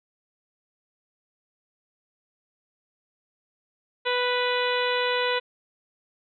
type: harmonic tone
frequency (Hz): 493.9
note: B4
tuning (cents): 0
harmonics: 1 / 2 / 3 / 4 / 5 / 6 / 7 / 8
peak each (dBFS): -26 / -29 / -31 / -32 / -33 / -34 / -34 / -35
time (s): 4.05-5.4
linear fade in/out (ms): 20
effects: none